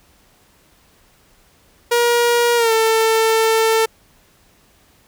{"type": "tone with pitch glide", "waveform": "sawtooth", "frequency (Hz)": [475.8, 446.5], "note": ["A#4", "A4"], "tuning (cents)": [35, 25], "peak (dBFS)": -9, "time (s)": [1.91, 3.86], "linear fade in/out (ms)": 10, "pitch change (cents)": -110, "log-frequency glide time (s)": [2.56, 2.72], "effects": ["pink hiss -54 dBFS RMS until 5.07 s"]}